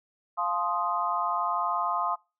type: chord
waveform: sine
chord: F dominant seventh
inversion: none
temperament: equal with one note detuned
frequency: 698.5 / 859.4 / 1046.5 / 1244.5 Hz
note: F5 / A5 / C6 / Eb6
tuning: 0 / -41 / 0 / 0 cents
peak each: -32 / -34 / -29 / -30 dBFS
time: 0.37-2.16 s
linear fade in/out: 20 ms
effects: noise-tail reverb RT60 0.3 s tail -26 dB re dry